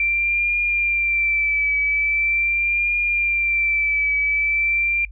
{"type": "tone with vibrato", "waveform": "sine", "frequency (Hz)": 2350, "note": "D7", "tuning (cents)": 1, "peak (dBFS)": -17, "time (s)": [0, 5.05], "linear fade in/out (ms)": 2, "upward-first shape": "triangle", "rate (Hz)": 0.42, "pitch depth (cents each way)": 49, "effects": ["noise-tail reverb RT60 0.1 s tail -25 dB re dry", "added 50 Hz sine -35 dBFS peak until 5.11 s"]}